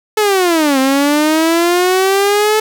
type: linear two-way sweep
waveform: sawtooth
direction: down then up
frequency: 435.3 to 261.6 to 435.3 Hz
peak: -6 dBFS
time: 0.17-2.6 s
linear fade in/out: 5 ms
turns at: 0.79 s
effects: none